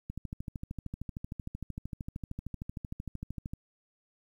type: click train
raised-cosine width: 5 ms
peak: -25 dBFS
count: 46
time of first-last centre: 0.1-3.535 s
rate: 13.1 Hz
effects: 10-bit